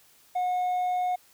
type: tone with hard clipping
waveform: sine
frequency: 726 Hz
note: F#5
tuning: 33 cents flat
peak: -25 dBFS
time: 0.35-1.16 s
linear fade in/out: 10 ms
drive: 2 dB
effects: white hiss -59 dBFS RMS until 1.33 s